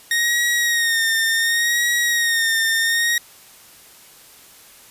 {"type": "tone with vibrato", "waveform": "sawtooth", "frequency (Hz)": 1858, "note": "A#6", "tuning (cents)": -6, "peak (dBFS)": -13, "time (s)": [0.11, 3.18], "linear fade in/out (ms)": 2, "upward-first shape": "sine", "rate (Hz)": 0.69, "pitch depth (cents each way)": 47, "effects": ["white hiss -46 dBFS RMS until 4.9 s", "resampled to 32000 Hz"]}